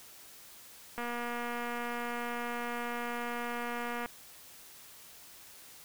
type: click train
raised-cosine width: 0.5 ms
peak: -23 dBFS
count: 737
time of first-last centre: 0.98-4.059 s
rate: 239 Hz
effects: white hiss -53 dBFS RMS until 5.84 s